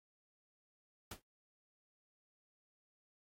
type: noise with exponential decay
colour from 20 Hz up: pink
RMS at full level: -41 dBFS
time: 1.11-1.22 s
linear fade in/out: 5 ms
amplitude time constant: 22 ms
effects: AAC 48 kbps